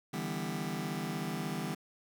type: chord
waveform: sawtooth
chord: E minor seventh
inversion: third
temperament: just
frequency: 148.33 / 164.81 / 197.78 / 247.2 Hz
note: D3 / E3 / G3 / B3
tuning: +18 / 0 / +16 / +2 cents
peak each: -37 / -35 / -35 / -37 dBFS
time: 0.13-1.75 s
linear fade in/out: 10 ms
effects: 9-bit